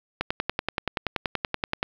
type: click train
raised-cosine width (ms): 0.3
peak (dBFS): -8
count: 18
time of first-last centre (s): 0.21-1.829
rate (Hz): 10.5
effects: low-pass 5000 Hz 12 dB/octave + 7-bit